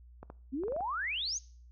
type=clicks; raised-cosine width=1 ms; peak=-31 dBFS; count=7; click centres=0.23 / 0.301 / 0.636 / 0.682 / 0.722 / 0.764 / 0.807 s
type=exponential sweep; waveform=sine; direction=up; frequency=246.9 to 6860 Hz; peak=-32 dBFS; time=0.52-1.39 s; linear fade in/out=20 ms
effects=noise-tail reverb RT60 0.5 s tail -22 dB re dry + added 60 Hz sine -52 dBFS peak until 1.71 s